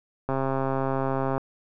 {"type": "click train", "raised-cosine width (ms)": 1, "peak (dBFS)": -13, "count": 147, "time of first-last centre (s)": [0.29, 1.38], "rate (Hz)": 134, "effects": []}